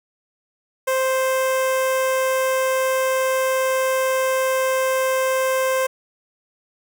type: tone with notch filter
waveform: sawtooth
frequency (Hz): 523.3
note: C5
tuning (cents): 0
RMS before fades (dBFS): -20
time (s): 0.87-5.87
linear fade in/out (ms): 10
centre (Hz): 4200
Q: 1.4
effects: none